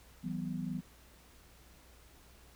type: chord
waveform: sine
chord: E suspended second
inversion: none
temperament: equal with one note detuned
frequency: 164.81 / 189.43 / 246.9 Hz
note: E3 / F#3 / B3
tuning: 0 / +41 / 0 cents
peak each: -39 / -39 / -40 dBFS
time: 0.23-0.81 s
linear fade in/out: 20 ms
effects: added 60 Hz sine -60 dBFS peak until 2.55 s + pink hiss -61 dBFS RMS until 2.55 s